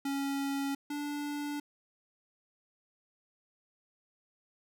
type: tone pair in turn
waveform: square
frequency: 277.2 / 291.4 Hz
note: C#4 / D4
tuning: 0 / -13 cents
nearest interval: minor second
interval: 87 cents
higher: second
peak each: -32 / -35 dBFS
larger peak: first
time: 0.05-0.75 / 0.9-1.6 s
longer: neither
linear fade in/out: 5 ms
effects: none